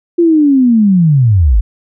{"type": "linear sweep", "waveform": "sine", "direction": "down", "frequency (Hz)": [349.2, 43.65], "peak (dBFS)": -5, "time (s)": [0.18, 1.61], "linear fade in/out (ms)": 10, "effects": []}